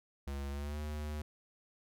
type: tone with pitch glide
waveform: square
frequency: 69.8 to 75.24 Hz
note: C#2 to D2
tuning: +13 to +42 cents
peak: -38 dBFS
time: 0.27-1.22 s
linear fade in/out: 5 ms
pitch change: +129 cents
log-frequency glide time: 0.5-0.8 s
effects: none